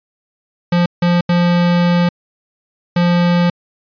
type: tone bursts at uneven times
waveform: square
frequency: 174.61 Hz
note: F3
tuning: in tune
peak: -11 dBFS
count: 4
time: 0.72-0.86 / 1.02-1.21 / 1.29-2.09 / 2.96-3.5 s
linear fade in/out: 5 ms
effects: resampled to 11025 Hz